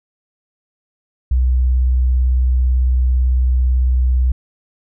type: tone with vibrato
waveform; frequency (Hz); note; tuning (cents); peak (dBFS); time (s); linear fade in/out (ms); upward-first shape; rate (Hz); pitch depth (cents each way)
sine; 63; B1; +35; -11; 1.31-4.32; 5; square; 18; 15
effects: none